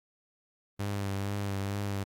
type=tone with vibrato; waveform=sawtooth; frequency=99.7 Hz; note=G2; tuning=30 cents sharp; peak=-27 dBFS; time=0.79-2.04 s; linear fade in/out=10 ms; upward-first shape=sine; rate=2.2 Hz; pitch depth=29 cents each way; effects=AAC 64 kbps